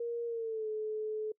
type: tone with pitch glide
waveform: sine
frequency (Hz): 470 to 431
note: A#4 to A4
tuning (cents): +14 to -36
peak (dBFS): -33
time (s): 0-1.32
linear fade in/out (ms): 5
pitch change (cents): -150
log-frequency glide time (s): 0.26-0.68
effects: noise-tail reverb RT60 0.1 s tail -25 dB re dry